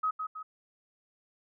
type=tone with echo; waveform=sine; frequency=1268 Hz; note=D#6; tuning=32 cents sharp; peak=-26 dBFS; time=0.03-0.11 s; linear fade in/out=10 ms; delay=160 ms; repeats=2; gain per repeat=-6 dB; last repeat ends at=0.43 s; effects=none